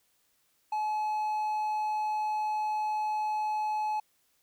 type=tone; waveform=triangle; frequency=854 Hz; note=G#5; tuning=48 cents sharp; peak=-26 dBFS; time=0.72-4 s; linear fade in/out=5 ms; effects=white hiss -71 dBFS RMS until 4.42 s